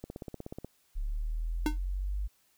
click train, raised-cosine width 2 ms, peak -26 dBFS, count 11, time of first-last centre 0.04-0.646 s, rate 16.5 Hz
sine linear sweep, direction up, 34.89 to 50.8 Hz, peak -30 dBFS, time 0.95-2.28 s, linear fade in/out 20 ms
square tone with exponential decay, 303.2 Hz, D#4, 45 cents flat, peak -24 dBFS, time 1.66-1.78 s, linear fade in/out 1 ms, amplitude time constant 24 ms
effects white hiss -69 dBFS RMS until 2.57 s

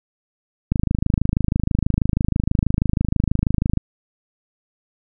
click train, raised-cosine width 5 ms, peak -5 dBFS, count 81, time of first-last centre 0.72-3.773 s, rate 26.2 Hz, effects none

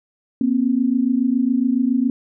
sine tone pair together, 239.7 / 266.9 Hz, A#3 / C4, +48 / +35 cents, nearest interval major second, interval 187 cents, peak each -18 dBFS, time 0.41-2.1 s, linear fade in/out 2 ms, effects none

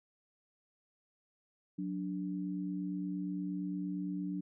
sine tone pair together, 183.37 / 292 Hz, F#3 / D4, -15 / -10 cents, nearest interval minor sixth, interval 805 cents, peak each -37 / -38 dBFS, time 1.78-4.41 s, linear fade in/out 10 ms, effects none

